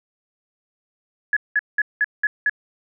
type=tone bursts; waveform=sine; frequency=1694 Hz; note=G#6; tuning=34 cents sharp; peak=-15 dBFS; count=6; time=1.33-2.496 s; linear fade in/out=2 ms; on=36 ms; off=190 ms; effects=none